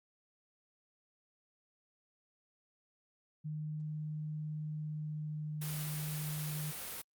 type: tone with pitch glide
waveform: sine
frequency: 153 to 151.77 Hz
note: D#3 to D#3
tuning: -29 to -43 cents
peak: -37 dBFS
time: 3.44-6.72 s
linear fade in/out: 20 ms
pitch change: -14 cents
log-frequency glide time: 4.64-5.78 s
type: noise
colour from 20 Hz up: white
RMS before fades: -43 dBFS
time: 5.61-7.02 s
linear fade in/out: 10 ms
effects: Opus 48 kbps